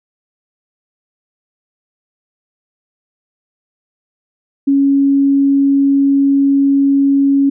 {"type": "tone", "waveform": "sine", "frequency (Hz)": 277.2, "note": "C#4", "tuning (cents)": 0, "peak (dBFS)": -8, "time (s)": [4.67, 7.5], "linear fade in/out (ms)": 10, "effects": []}